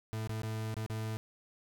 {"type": "tone with dropouts", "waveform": "40% pulse", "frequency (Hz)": 109.9, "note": "A2", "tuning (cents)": -2, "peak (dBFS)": -34, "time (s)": [0.13, 1.17], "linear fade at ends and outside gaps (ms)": 0, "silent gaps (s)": [[0.274, 0.294], [0.419, 0.433], [0.742, 0.767], [0.863, 0.899]], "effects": []}